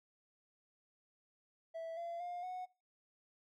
triangle tone with pitch steps, 657 / 681.7 / 707.4 / 734.1 Hz, E5 / F5 / F5 / F#5, -6 / -42 / +22 / -14 cents, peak -38 dBFS, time 1.74-2.66 s, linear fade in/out 20 ms, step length 230 ms, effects noise-tail reverb RT60 0.3 s tail -24 dB re dry + tanh soft clip ceiling -35 dBFS

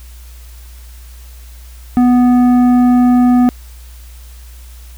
sine tone with tanh clipping, 246.9 Hz, B3, in tune, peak -8 dBFS, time 1.97-3.49 s, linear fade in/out 0 ms, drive 10 dB, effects added 60 Hz sine -32 dBFS peak until 4.97 s + white hiss -44 dBFS RMS until 4.97 s

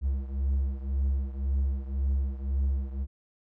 triangle beating tone pair, 67.1 / 69 Hz, C2 / C#2, +44 / -7 cents, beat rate 1.9 Hz, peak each -25 / -29 dBFS, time 0.01-3.07 s, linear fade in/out 50 ms, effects none

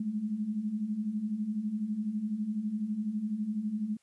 sine beating tone pair, 203.7 / 215.7 Hz, G#3 / A3, -33 / -34 cents, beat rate 12 Hz, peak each -37 / -31 dBFS, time 0-3.97 s, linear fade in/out 5 ms, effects white hiss -71 dBFS RMS until 4.02 s + resampled to 24000 Hz

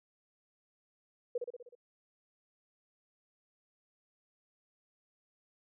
sine tone with echo, 485.8 Hz, B4, 29 cents flat, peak -30 dBFS, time 1.35-1.38 s, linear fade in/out 5 ms, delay 62 ms, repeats 6, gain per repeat -4 dB, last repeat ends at 1.752 s, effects none

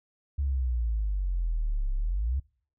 sine exponential two-way sweep, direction down then up, 71.9 to 32.83 to 71.9 Hz, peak -24 dBFS, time 0.38-2.4 s, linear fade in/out 10 ms, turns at 1.94 s, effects noise-tail reverb RT60 0.5 s tail -25 dB re dry + tanh soft clip ceiling -20 dBFS

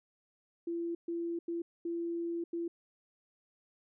sine tone bursts at uneven times, 338.9 Hz, E4, 48 cents sharp, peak -33 dBFS, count 5, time 0.67-0.95 / 1.08-1.39 / 1.48-1.62 / 1.85-2.44 / 2.53-2.68 s, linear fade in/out 5 ms, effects none

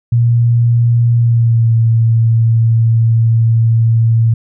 sine tone with pitch glide, 118.2 to 114.11 Hz, A#2 to A#2, +24 to -36 cents, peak -7 dBFS, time 0.12-4.34 s, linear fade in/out 5 ms, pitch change -60 cents, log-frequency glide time 1.16-1.73 s, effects none

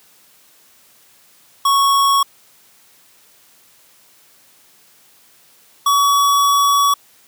square tone pair in turn, 1108.7 / 1131.3 Hz, C#6 / C#6, 0 / +35 cents, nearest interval unison, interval 35 cents, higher second, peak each -12 dBFS, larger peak neither, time 1.65-2.23 / 5.86-6.94 s, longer second, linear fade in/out 5 ms, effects white hiss -51 dBFS RMS until 7.27 s + high-pass 100 Hz 12 dB/octave

